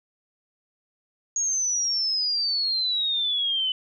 sine exponential sweep, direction down, 6660 to 3006 Hz, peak -22 dBFS, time 1.36-3.72 s, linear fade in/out 2 ms, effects none

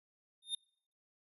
square tone with exponential growth, 3648 Hz, A#7, 38 cents flat, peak -32 dBFS, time 0.42-0.55 s, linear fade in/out 5 ms, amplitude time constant 28 ms, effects noise-tail reverb RT60 0.6 s tail -26 dB re dry + resampled to 32000 Hz

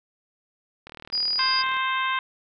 click train, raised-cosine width 0.3 ms, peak -24 dBFS, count 36, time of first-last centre 0.87-1.767 s, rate 39 Hz
sine tone, 4898 Hz, D#8, 28 cents flat, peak -22 dBFS, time 1.12-1.63 s, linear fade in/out 20 ms
harmonic tone, 524 Hz, C5, 2 cents sharp, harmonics 2 / 3 / 4 / 5 / 6 / 7, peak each -25 / -29 / -31 / -33 / -35 / -36 dBFS, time 1.39-2.19 s, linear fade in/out 2 ms
effects none

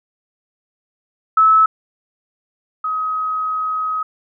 sine tone pair in turn, 1300 / 1266.6 Hz, E6 / D#6, -24 / +30 cents, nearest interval unison, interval 46 cents, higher first, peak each -8 / -18 dBFS, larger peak first, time 1.37-1.66 / 2.84-4.03 s, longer second, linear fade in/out 5 ms, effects none

